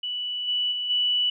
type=tone with level steps; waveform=sine; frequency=2960 Hz; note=F#7; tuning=in tune; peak=-27 / -22 / -26 / -20 dBFS; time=0.03-1.3 s; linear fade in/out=5 ms; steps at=0.47 / 0.71 / 0.89 s; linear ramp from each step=20 ms; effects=none